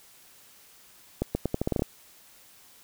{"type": "accelerating click train", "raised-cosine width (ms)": 2, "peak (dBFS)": -12, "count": 10, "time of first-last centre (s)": [1.22, 1.821], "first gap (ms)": 130, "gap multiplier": 0.82, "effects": ["white hiss -55 dBFS RMS until 2.83 s"]}